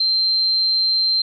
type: tone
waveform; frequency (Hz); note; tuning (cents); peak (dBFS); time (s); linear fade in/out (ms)
sine; 4137; C8; -20; -15; 0-1.22; 5
effects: none